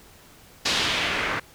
white noise with low-pass filter sweep, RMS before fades -25 dBFS, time 0.65-1.4 s, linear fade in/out 10 ms, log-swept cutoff 4600 to 1700 Hz, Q 1.5, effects pink hiss -51 dBFS RMS until 1.54 s

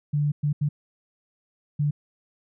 sine tone bursts at uneven times, 146.83 Hz, D3, in tune, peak -20 dBFS, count 4, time 0.13-0.32 / 0.43-0.53 / 0.61-0.69 / 1.79-1.91 s, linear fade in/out 10 ms, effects none

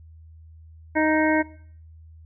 harmonic tone, 311.1 Hz, D#4, in tune, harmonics 1 / 2 / 3 / 5 / 6 / 7, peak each -21 / -24 / -26 / -28 / -29 / -29 dBFS, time 0.95-1.43 s, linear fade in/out 20 ms, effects noise-tail reverb RT60 0.6 s tail -21 dB re dry + added 80 Hz sine -44 dBFS peak until 2.25 s

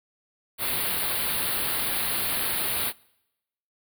white band-stop noise, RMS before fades -27 dBFS, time 0.58-2.93 s, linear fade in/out 50 ms, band 4600 to 9100 Hz, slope 96 dB/octave, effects noise-tail reverb RT60 0.9 s tail -25 dB re dry

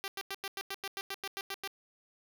5% pulse tone bursts, 392 Hz, G4, in tune, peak -25 dBFS, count 13, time 0.04-1.675 s, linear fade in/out 0 ms, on 39 ms, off 94 ms, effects none

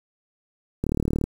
click train, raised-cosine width 3 ms, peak -11 dBFS, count 16, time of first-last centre 0.84-1.24 s, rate 37.5 Hz, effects 7-bit

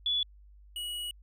sine / square tone pair in turn, 3426 / 2915 Hz, A7 / F#7, -47 / -26 cents, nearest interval minor third, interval 279 cents, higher first, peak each -26 / -35 dBFS, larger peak first, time 0.06-0.23 / 0.76-1.11 s, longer second, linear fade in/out 2 ms, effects added 50 Hz sine -52 dBFS peak until 1.22 s

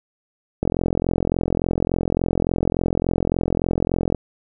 click train, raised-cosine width 2 ms, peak -6 dBFS, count 154, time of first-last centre 0.63-4.147 s, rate 43.5 Hz, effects none

